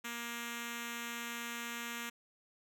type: tone with notch filter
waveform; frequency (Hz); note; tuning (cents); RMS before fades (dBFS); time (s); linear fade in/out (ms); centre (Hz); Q
5% pulse; 235.7; A#3; +19; -42; 0.04-2.1; 10; 620; 0.74
effects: none